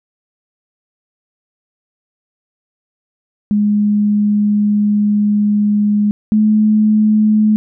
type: tone pair in turn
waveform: sine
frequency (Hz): 207.7 / 214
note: G#3 / A3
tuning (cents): 0 / -48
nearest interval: minor second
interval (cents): 52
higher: second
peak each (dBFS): -10 / -8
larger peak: second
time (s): 3.51-6.11 / 6.32-7.56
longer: first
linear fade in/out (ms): 0
effects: none

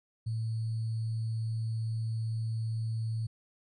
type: tone with sample-and-hold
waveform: sine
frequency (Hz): 112.2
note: A2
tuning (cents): +34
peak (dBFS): -30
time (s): 0.26-3.27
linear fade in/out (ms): 10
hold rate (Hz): 4410
effects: resampled to 24000 Hz

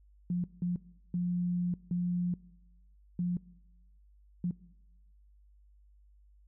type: tone bursts at uneven times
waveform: sine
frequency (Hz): 176.8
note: F3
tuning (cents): +22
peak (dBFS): -28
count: 6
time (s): 0.3-0.44 / 0.62-0.76 / 1.14-1.74 / 1.91-2.34 / 3.19-3.37 / 4.44-4.51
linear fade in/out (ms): 2
effects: noise-tail reverb RT60 1.0 s tail -21 dB re dry + added 50 Hz sine -58 dBFS peak until 6.47 s

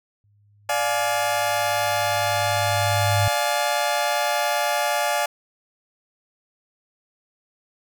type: tone with exponential growth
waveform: sine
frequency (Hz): 102.8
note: G#2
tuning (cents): -17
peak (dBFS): -18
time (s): 0.24-3.28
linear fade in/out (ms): 0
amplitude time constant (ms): 660
type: chord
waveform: sawtooth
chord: D diminished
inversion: none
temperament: just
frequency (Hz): 587.3 / 704.8 / 845.8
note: D5 / F5 / Ab5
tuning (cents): 0 / +16 / +31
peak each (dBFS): -21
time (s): 0.69-5.26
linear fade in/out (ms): 5
effects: none

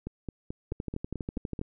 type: two click trains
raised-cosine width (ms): 3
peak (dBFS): -20 / -22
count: 12 / 8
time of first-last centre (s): 0.72-1.614 / 0.07-1.592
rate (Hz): 12.3 / 4.6
effects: none

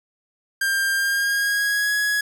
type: tone with pitch glide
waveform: 45% pulse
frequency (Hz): 1594 to 1674.2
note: G6 to G#6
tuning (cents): +28 to +13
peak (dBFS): -19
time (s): 0.61-2.21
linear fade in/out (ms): 5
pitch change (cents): +85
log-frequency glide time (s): 0.94-1.93
effects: none

